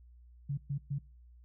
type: tone bursts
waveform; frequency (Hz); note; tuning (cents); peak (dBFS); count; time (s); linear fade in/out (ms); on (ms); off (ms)
sine; 140.8; C#3; +27; -31; 3; 0.49-0.988; 10; 86; 120
effects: noise-tail reverb RT60 0.4 s tail -24 dB re dry + added 60 Hz sine -54 dBFS peak until 1.44 s